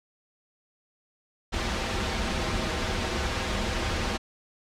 pink noise with comb filter, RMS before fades -28 dBFS, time 1.52-4.18 s, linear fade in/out 20 ms, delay 7 ms, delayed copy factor -0.65, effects low-pass 5000 Hz 12 dB/octave

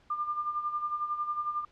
sine tone with tremolo, 1200 Hz, D6, 37 cents sharp, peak -27 dBFS, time 0.1-1.65 s, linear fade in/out 5 ms, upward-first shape sine, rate 11 Hz, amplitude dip 65%, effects pink hiss -63 dBFS RMS until 1.71 s + low-pass 4000 Hz 12 dB/octave

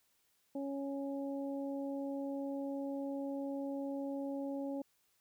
harmonic tone, 277.2 Hz, C#4, in tune, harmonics 1 / 2 / 3, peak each -38 / -42 / -51 dBFS, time 0.55-4.82 s, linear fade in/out 5 ms, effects white hiss -75 dBFS RMS until 5.2 s

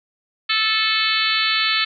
harmonic tone with a mistuned harmonic, 438.3 Hz, A4, 7 cents flat, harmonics 3 / 4 / 5 / 6 / 7 / 8 / 9 / 10, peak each -25 / -25 / -25 / -25 / -25 / -25 / -25 / -25 dBFS, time 0.49-1.85 s, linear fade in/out 10 ms, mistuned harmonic 6, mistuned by -16 cents, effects none

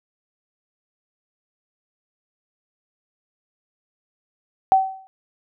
sine tone with exponential decay, 765 Hz, G5, 42 cents flat, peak -8 dBFS, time 4.72-5.07 s, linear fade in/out 0 ms, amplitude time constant 75 ms, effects none

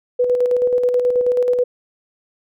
sine tone with tremolo, 493.9 Hz, B4, in tune, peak -12 dBFS, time 0.19-1.64 s, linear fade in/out 10 ms, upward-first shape square, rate 9.3 Hz, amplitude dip 40%, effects none

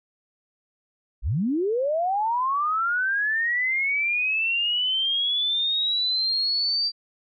sine linear sweep, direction up, 36.71 to 4699 Hz, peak -21 dBFS, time 1.22-6.92 s, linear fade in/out 50 ms, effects none

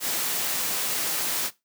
white noise, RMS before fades -27 dBFS, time 0-1.51 s, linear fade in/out 50 ms, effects noise-tail reverb RT60 0.2 s tail -18 dB re dry + high-pass 150 Hz 12 dB/octave

